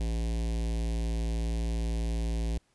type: tone with notch filter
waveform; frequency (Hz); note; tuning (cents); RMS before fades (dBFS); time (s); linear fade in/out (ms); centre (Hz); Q
square; 56.2; A1; +37; -30; 0-2.58; 5; 1300; 0.69
effects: pink hiss -70 dBFS RMS until 2.74 s + resampled to 24000 Hz